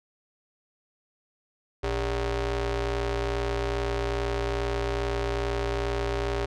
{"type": "ring-modulated tone", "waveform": "sawtooth", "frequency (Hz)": 172.8, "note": "F3", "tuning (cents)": -18, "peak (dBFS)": -19, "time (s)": [1.83, 6.46], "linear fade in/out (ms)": 10, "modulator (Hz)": 228, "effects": ["low-pass 5000 Hz 12 dB/octave"]}